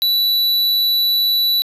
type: tone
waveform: square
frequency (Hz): 3951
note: B7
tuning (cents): 0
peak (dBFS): -14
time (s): 0.02-1.62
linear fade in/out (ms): 0
effects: resampled to 32000 Hz + 9-bit